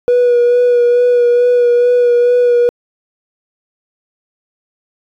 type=tone with vibrato; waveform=triangle; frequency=485.6 Hz; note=B4; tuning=29 cents flat; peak=-4 dBFS; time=0.08-2.69 s; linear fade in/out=0 ms; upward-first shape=sine; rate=2.3 Hz; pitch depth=20 cents each way; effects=tanh soft clip ceiling -3 dBFS